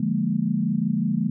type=chord; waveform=sine; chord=Bb dominant seventh; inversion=first; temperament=equal; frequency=146.83 / 174.61 / 207.7 / 233.1 Hz; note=D3 / F3 / Ab3 / Bb3; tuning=0 / 0 / 0 / 0 cents; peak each=-29 / -26 / -24 / -26 dBFS; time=0-1.3 s; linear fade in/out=5 ms; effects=none